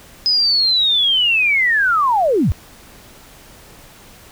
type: linear sweep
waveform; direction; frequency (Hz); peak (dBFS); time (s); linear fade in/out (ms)
sine; down; 5080 to 50.6; -12; 0.26-2.52; 0
effects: pink hiss -43 dBFS RMS until 4.31 s